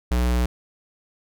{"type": "tone", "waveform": "square", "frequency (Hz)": 60.8, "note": "B1", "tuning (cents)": -26, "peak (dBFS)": -19, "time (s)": [0.11, 0.46], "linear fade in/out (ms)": 5, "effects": []}